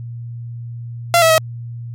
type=tone with pitch steps; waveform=sawtooth; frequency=685 / 650 / 639 Hz; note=F5 / E5 / D#5; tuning=-34 / -24 / +46 cents; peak=-5 dBFS; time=1.14-1.38 s; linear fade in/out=0 ms; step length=80 ms; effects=added 118 Hz sine -26 dBFS peak until 1.94 s + MP3 64 kbps